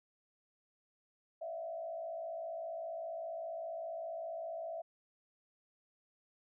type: tone with frequency modulation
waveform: sine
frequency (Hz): 660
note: E5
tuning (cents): +2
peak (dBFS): -39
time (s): 1.41-4.82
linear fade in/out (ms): 10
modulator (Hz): 55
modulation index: 0.78
effects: none